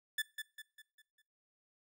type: tone with echo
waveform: 30% pulse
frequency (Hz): 1744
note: A6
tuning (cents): -16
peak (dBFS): -30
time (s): 0.18-0.22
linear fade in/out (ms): 5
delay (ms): 200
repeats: 5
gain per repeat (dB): -7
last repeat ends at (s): 1.22
effects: noise-tail reverb RT60 0.4 s tail -22 dB re dry